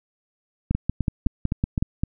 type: two click trains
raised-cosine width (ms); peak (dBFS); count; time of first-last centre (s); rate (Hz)
5; -10 / -9; 6 / 7; 0.75-2.035 / 0.71-1.825; 3.89 / 5.38
effects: none